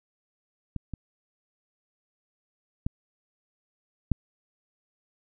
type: clicks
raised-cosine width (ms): 5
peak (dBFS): -19 / -22 / -15 / -10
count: 4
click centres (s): 0.763 / 0.937 / 2.865 / 4.117
effects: none